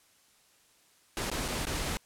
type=noise with dropouts; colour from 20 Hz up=pink; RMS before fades=-33 dBFS; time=1.17-1.97 s; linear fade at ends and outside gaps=0 ms; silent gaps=1.3-1.315 / 1.48-1.485 / 1.653-1.669 s; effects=white hiss -64 dBFS RMS until 2.05 s + low-pass 11000 Hz 12 dB/octave